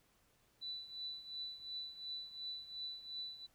sine tone with tremolo, 3976 Hz, B7, 11 cents sharp, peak -40 dBFS, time 0.61-3.47 s, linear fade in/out 20 ms, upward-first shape triangle, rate 2.8 Hz, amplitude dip 80%, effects pink hiss -73 dBFS RMS until 3.54 s

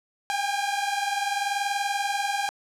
sawtooth tone pair together, 794.5 / 815 Hz, G5 / G#5, +23 / -33 cents, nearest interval unison, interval 44 cents, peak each -24 dBFS, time 0.3-2.49 s, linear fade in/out 0 ms, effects low-pass 10000 Hz 12 dB/octave

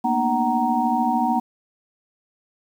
sine tone cluster, 225.9 / 239.3 / 301.9 / 753 / 933 Hz, A3 / A#3 / D4 / F#5 / A#5, +46 / +46 / +48 / +30 / +1 cents, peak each -30 / -23 / -29 / -22 / -23 dBFS, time 0.04-1.4 s, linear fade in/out 10 ms, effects 8-bit

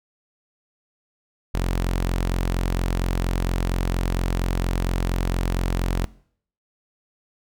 sawtooth tone, 44.31 Hz, F1, 26 cents sharp, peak -17 dBFS, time 1.54-6.05 s, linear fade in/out 0 ms, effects noise-tail reverb RT60 0.6 s tail -21 dB re dry

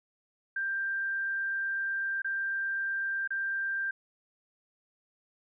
sine tone with dropouts, 1582 Hz, G6, 15 cents sharp, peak -29 dBFS, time 0.56-3.91 s, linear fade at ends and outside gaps 5 ms, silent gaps 2.22-2.245 / 3.276-3.305 s, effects none

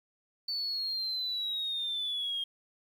sine linear sweep, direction down, 4511 to 3220 Hz, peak -30 dBFS, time 0.48-2.44 s, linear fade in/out 5 ms, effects tanh soft clip ceiling -27 dBFS + 10-bit

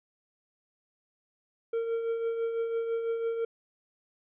triangle tone with tremolo, 458.7 Hz, A#4, 28 cents flat, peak -24 dBFS, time 1.73-3.45 s, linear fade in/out 5 ms, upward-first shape triangle, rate 6 Hz, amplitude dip 50%, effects resampled to 8000 Hz

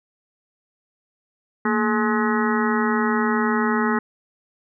harmonic tone with a mistuned harmonic, 212.2 Hz, G#3, 38 cents sharp, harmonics 1 / 2 / 4 / 5 / 6 / 7 / 8 / 9, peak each -21 / -25 / -28 / -29 / -27 / -30 / -33 / -29 dBFS, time 1.65-3.99 s, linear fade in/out 5 ms, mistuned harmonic 1, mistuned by +140 cents, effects none

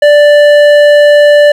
sine tone with hard clipping, 587.3 Hz, D5, in tune, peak -3 dBFS, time 0.02-1.52 s, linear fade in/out 5 ms, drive 10 dB, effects none

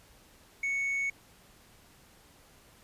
triangle tone with tanh clipping, 2217 Hz, C#7, in tune, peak -29 dBFS, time 0.63-1.1 s, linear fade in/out 5 ms, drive 7 dB, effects pink hiss -59 dBFS RMS until 2.83 s + resampled to 32000 Hz

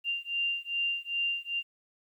sine beating tone pair, 2785 / 2787.5 Hz, F7 / F7, -5 / -4 cents, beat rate 2.5 Hz, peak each -32 / -32 dBFS, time 0.04-1.63 s, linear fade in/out 50 ms, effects 11-bit

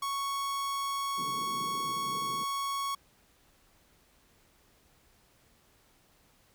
45% pulse tone, 1108.7 Hz, C#6, in tune, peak -31 dBFS, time 0.02-2.95 s, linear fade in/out 5 ms
pink band-pass noise, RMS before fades -46 dBFS, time 1.17-2.44 s, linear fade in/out 5 ms, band 130 to 490 Hz, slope 96 dB/octave
effects pink hiss -65 dBFS RMS until 6.54 s

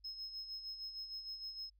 sine tone with tremolo, 5160 Hz, E8, 38 cents flat, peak -39 dBFS, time 0.04-1.7 s, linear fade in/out 10 ms, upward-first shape sine, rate 6.5 Hz, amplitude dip 65%, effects tanh soft clip ceiling -40 dBFS + added 50 Hz sine -66 dBFS peak until 1.79 s

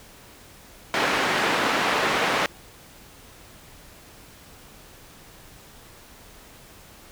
white band-pass noise, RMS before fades -23 dBFS, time 0.94-2.46 s, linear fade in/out 0 ms, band 200 to 2000 Hz, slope 12 dB/octave, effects pink hiss -48 dBFS RMS until 7.11 s

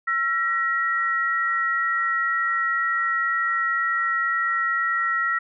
sine tone pair together, 1351 / 1900.1 Hz, E6 / A#6, +42 / +33 cents, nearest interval tritone, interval 591 cents, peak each -23 dBFS, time 0.07-5.39 s, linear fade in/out 10 ms, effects none

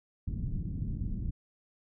pink low-pass noise, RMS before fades -34 dBFS, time 0.27-1.31 s, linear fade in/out 10 ms, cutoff 220 Hz, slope 24 dB/octave, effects none

